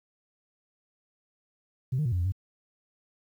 sine tone with pitch steps, 128.7 / 152.7 / 119.7 / 89.6 / 86.8 / 95 Hz, C3 / D#3 / A#2 / F2 / F2 / F#2, -28 / -32 / +46 / +45 / -10 / +46 cents, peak -23 dBFS, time 1.92-2.322 s, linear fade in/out 10 ms, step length 67 ms, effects tanh soft clip ceiling -21 dBFS + 10-bit

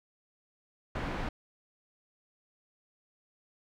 pink low-pass noise, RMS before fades -35 dBFS, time 0.95-1.29 s, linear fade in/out 5 ms, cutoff 2100 Hz, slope 12 dB/octave, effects none

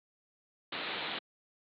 white low-pass noise, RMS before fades -38 dBFS, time 0.72-1.19 s, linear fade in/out 5 ms, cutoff 4100 Hz, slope 96 dB/octave, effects high-pass 200 Hz 12 dB/octave

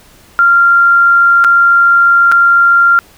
sine tone with dropouts, 1387 Hz, F6, 12 cents flat, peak -4 dBFS, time 0.39-2.99 s, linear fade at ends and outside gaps 0 ms, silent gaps 1.441-1.446 / 2.316-2.321 s, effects pink hiss -43 dBFS RMS until 3.17 s

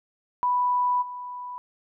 sine tone with level steps, 987.8 Hz, B5, in tune, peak -20 / -33 dBFS, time 0.43-1.58 s, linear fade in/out 0 ms, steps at 1.01 s, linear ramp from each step 20 ms, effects none

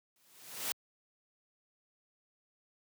white noise with exponential growth, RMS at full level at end -33 dBFS, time 0.16-0.72 s, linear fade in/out 1 ms, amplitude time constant 120 ms, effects high-pass 100 Hz 12 dB/octave

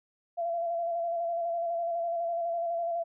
sine tone with vibrato, 680 Hz, F5, 46 cents flat, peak -28 dBFS, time 0.37-3.04 s, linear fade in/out 20 ms, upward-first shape square, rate 12 Hz, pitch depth 25 cents each way, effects none

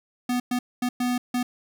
square tone bursts at uneven times, 246.9 Hz, B3, in tune, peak -23 dBFS, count 5, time 0.29-0.4 / 0.51-0.59 / 0.82-0.89 / 1-1.18 / 1.34-1.43 s, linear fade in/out 5 ms, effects none

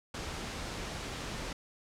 pink noise, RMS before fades -39 dBFS, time 0.14-1.53 s, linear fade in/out 5 ms, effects low-pass 7000 Hz 12 dB/octave

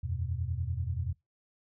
sine chord, E suspended second, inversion none, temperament just, 82.41 / 92.71 / 123.61 Hz, E2 / F#2 / B2, 0 / +4 / +2 cents, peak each -34 / -35 / -36 dBFS, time 0.03-1.13 s, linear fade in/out 10 ms, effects noise-tail reverb RT60 0.2 s tail -23 dB re dry

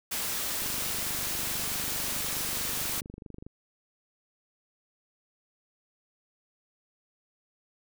white noise, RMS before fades -32 dBFS, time 0.11-3.01 s, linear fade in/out 10 ms
click train, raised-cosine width 3 ms, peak -30 dBFS, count 71, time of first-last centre 0.62-3.466 s, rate 24.6 Hz
effects none

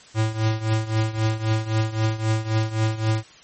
square tone with tremolo, 110 Hz, A2, in tune, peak -17 dBFS, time 0.14-3.24 s, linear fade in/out 50 ms, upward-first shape triangle, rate 3.8 Hz, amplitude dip 85%, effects white hiss -48 dBFS RMS until 3.43 s + MP3 32 kbps

